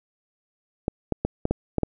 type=clicks; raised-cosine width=2 ms; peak=-9 dBFS; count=7; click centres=0.881 / 1.123 / 1.25 / 1.454 / 1.51 / 1.783 / 1.833 s; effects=none